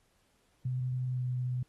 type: tone with pitch glide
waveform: sine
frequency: 127.1 to 125.57 Hz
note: C3 to B2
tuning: -50 to +29 cents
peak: -30 dBFS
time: 0.65-1.63 s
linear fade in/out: 5 ms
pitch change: -21 cents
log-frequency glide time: 1.11-1.22 s
effects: pink hiss -72 dBFS RMS until 1.68 s + AAC 32 kbps